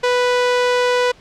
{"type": "tone", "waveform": "sawtooth", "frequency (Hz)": 493.9, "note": "B4", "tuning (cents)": 0, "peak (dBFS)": -10, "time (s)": [0.03, 1.12], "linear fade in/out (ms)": 10, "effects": ["pink hiss -47 dBFS RMS until 1.2 s", "low-pass 5000 Hz 12 dB/octave"]}